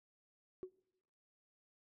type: tone with exponential decay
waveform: sine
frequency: 370.7 Hz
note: F#4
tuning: 3 cents sharp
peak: -37 dBFS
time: 0.63-0.73 s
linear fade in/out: 0 ms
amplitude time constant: 21 ms
effects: noise-tail reverb RT60 1.0 s tail -25 dB re dry + tanh soft clip ceiling -37 dBFS